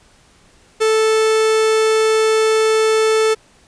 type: tone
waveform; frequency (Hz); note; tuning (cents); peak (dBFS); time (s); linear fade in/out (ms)
45% pulse; 439.2; A4; -3; -12; 0.8-3.35; 20
effects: pink hiss -51 dBFS RMS until 3.67 s + resampled to 22050 Hz